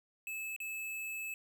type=tone with dropouts; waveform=square; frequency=2606 Hz; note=E7; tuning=20 cents flat; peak=-39 dBFS; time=0.27-1.34 s; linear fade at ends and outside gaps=1 ms; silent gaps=0.563-0.602 s; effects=none